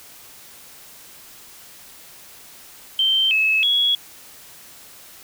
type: tone with pitch steps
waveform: sine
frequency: 3125 / 2591 / 3346 Hz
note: G7 / E7 / G#7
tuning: -6 / -30 / +12 cents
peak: -15 dBFS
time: 2.99-3.95 s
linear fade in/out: 2 ms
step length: 320 ms
effects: white hiss -44 dBFS RMS until 5.23 s